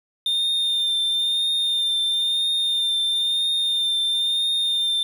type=tone with vibrato; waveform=triangle; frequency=3619 Hz; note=A7; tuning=48 cents sharp; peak=-18 dBFS; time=0.26-5.03 s; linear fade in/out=2 ms; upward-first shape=triangle; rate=1 Hz; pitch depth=26 cents each way; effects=8-bit